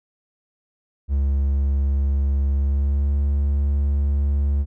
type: tone with pitch glide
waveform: triangle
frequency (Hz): 69.3 to 70.84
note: C#2 to C#2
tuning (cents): 0 to +38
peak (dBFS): -15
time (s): 1.08-4.66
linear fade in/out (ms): 50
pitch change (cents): +38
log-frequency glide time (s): 2.55-3.15
effects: none